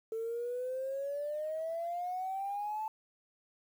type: exponential sweep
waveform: sine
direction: up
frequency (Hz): 443.1 to 880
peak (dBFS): -33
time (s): 0.12-2.88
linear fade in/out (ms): 2
effects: tanh soft clip ceiling -30 dBFS + 10-bit